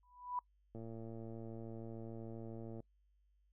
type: tone with exponential growth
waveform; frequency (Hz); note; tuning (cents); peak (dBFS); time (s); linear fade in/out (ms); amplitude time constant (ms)
sine; 987.8; B5; 0; -34; 0.03-0.39; 2; 78
type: click train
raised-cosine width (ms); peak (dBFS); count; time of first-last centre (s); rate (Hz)
2; -36; 233; 0.75-2.803; 113
effects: noise-tail reverb RT60 0.1 s tail -24 dB re dry + added 50 Hz sine -70 dBFS peak until 3.52 s